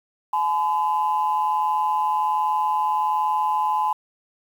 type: tone pair together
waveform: sine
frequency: 852.7 / 1014 Hz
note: G#5 / B5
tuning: +45 / +45 cents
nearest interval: minor third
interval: 300 cents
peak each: -21 dBFS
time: 0.33-3.93 s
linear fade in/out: 5 ms
effects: tanh soft clip ceiling -12 dBFS + 8-bit

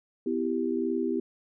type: chord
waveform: sine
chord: E minor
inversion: second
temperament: equal with one note detuned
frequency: 251.7 / 329.6 / 392 Hz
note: B3 / E4 / G4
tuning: +33 / 0 / 0 cents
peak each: -30 dBFS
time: 0.26-1.2 s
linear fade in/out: 5 ms
effects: none

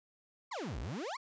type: exponential two-way sweep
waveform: 35% pulse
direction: down then up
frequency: 1180 to 49 to 1180 Hz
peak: -36 dBFS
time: 0.51-1.17 s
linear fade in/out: 10 ms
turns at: 0.79 s
effects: resampled to 16000 Hz + 12-bit

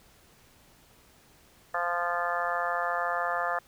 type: harmonic tone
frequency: 173.9 Hz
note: F3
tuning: 7 cents flat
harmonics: 3 / 4 / 5 / 6 / 7 / 8 / 9 / 10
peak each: -36 / -32 / -37 / -36 / -33 / -37 / -43 / -34 dBFS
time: 1.74-3.59 s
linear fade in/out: 5 ms
effects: pink hiss -59 dBFS RMS until 3.67 s

